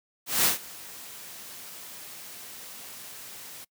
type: noise with ADSR envelope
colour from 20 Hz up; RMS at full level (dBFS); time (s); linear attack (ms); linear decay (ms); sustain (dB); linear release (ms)
white; -21; 0.26-3.65; 190; 130; -22; 17
effects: noise-tail reverb RT60 0.1 s tail -24 dB re dry + high-pass 100 Hz 12 dB/octave

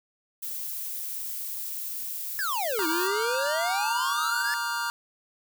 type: noise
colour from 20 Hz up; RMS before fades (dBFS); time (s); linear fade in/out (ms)
violet; -34; 0.42-3.08; 10
type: exponential two-way sweep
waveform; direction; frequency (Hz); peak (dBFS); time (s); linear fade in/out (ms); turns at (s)
square; down then up; 1753 to 311.7 to 1753; -28; 2.39-4.54; 0; 2.87
type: chord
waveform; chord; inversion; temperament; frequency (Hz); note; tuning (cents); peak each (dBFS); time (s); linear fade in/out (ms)
square; G minor seventh; first; just; 940.8 / 1176 / 1411.2 / 1568; Bb5 / D6 / F6 / G6; +16 / +2 / +18 / 0; -33 / -36 / -32 / -37; 2.79-4.9; 0
type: clicks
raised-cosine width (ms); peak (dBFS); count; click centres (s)
0.3; -30 / -32; 2; 3.346 / 3.466
effects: none

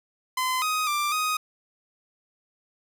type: tone with pitch steps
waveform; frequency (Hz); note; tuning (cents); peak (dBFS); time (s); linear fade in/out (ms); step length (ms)
sawtooth; 1025 / 1253 / 1182 / 1250; C6 / D#6 / D6 / D#6; -36 / +12 / +11 / +8; -20; 0.37-1.37; 5; 250
effects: none

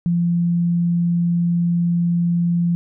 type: tone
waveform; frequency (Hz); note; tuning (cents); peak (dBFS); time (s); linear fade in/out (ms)
sine; 172.1; F3; -25; -15; 0.06-2.75; 0
effects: none

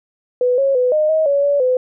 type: tone with pitch steps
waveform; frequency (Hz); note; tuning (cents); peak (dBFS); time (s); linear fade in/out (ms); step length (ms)
sine; 496.3 / 547 / 499.7 / 613 / 632 / 564 / 571 / 507; B4 / C#5 / B4 / D#5 / D#5 / C#5 / D5 / B4; +8 / -23 / +20 / -26 / +27 / +30 / -49 / +45; -12; 0.41-1.77; 2; 170
effects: none

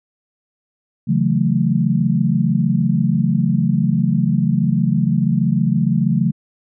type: chord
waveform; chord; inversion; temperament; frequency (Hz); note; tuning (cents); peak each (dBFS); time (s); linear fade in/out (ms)
sine; F# minor seventh; second; equal; 138.59 / 164.81 / 185 / 220; C#3 / E3 / F#3 / A3; 0 / 0 / 0 / 0; -19; 1.07-6.32; 20
effects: none

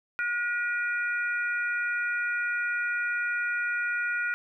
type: harmonic tone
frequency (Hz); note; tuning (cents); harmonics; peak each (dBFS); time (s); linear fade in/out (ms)
480.7; B4; -47; 3 / 4 / 5; -27 / -36 / -35; 0.19-4.34; 0
effects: none

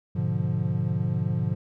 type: chord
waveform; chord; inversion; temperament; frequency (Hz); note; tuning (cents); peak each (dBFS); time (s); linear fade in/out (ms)
triangle; G# diminished seventh; none; equal; 103.83 / 123.47 / 146.83 / 174.61; G#2 / B2 / D3 / F3; 0 / 0 / 0 / 0; -27; 0.15-1.55; 10
effects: none

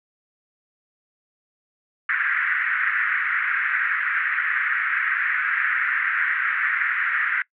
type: band-pass noise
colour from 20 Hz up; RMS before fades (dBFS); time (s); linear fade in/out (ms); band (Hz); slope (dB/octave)
white; -23; 2.09-7.42; 2; 1400 to 2000; 48
effects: noise-tail reverb RT60 0.1 s tail -22 dB re dry

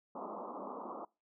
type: band-pass noise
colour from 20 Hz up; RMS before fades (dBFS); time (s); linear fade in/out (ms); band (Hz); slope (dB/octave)
white; -44; 0.15-1.05; 5; 190 to 1200; 96
effects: noise-tail reverb RT60 0.3 s tail -26 dB re dry

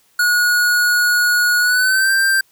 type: tone with pitch glide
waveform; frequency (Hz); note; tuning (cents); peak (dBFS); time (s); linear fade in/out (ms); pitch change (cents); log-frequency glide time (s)
square; 1452 to 1574.3; F#6 to G6; -33 to +7; -13; 0.19-2.41; 5; +140; 1.6-2.11
effects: white hiss -57 dBFS RMS until 2.51 s

